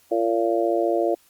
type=harmonic tone; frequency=114.5 Hz; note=A#2; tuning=31 cents flat; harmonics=3 / 4 / 5 / 6; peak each=-23 / -26 / -24 / -25 dBFS; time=0.11-1.15 s; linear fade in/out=10 ms; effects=white hiss -58 dBFS RMS until 1.29 s + Opus 48 kbps

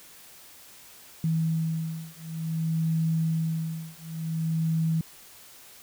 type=beating tone pair; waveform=sine; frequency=161.5 / 162.05 Hz; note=E3 / E3; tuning=-35 / -29 cents; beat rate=0.55 Hz; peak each=-28 dBFS; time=1.24-5.01 s; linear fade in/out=2 ms; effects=white hiss -50 dBFS RMS until 5.82 s

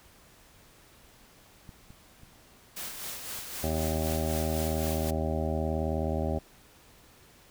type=clicks; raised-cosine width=5 ms; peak=-33 / -37 / -38 / -40 / -37 dBFS; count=5; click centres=1.692 / 1.905 / 2.234 / 3.388 / 3.96 s
type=noise with tremolo; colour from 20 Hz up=white; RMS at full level=-37 dBFS; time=2.76-5.11 s; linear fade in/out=10 ms; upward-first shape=sine; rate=3.9 Hz; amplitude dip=45%
type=harmonic tone; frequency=79.1 Hz; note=D#2; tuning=29 cents sharp; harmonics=1 / 2 / 3 / 4 / 5 / 7 / 8 / 9 / 10; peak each=-31 / -36 / -35 / -39 / -37 / -36 / -37 / -42 / -41 dBFS; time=3.63-6.39 s; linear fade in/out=10 ms
effects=pink hiss -57 dBFS RMS until 7.5 s

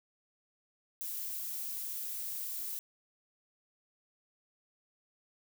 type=noise; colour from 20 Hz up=violet; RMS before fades=-39 dBFS; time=1.01-2.79 s; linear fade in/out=0 ms; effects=none

